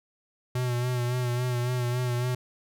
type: tone with vibrato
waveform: square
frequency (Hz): 123.47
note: B2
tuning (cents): 0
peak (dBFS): -26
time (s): 0.55-2.35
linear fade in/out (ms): 5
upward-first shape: sine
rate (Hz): 3.6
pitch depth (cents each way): 37
effects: none